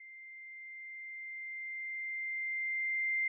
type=tone with level ramp; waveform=sine; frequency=2093 Hz; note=C7; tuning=in tune; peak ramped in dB=-49 to -29 dBFS; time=0-3.28 s; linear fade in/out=5 ms; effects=none